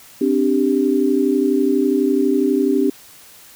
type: chord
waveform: sine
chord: C suspended second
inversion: none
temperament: equal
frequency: 261.6 / 293.7 / 392 Hz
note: C4 / D4 / G4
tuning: 0 / 0 / 0 cents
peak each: -18 dBFS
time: 0.21-2.9 s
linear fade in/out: 5 ms
effects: white hiss -44 dBFS RMS until 3.55 s